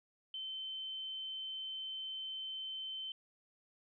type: tone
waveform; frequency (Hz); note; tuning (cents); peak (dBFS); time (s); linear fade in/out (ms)
sine; 3082; G7; -30; -40; 0.34-3.12; 2
effects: none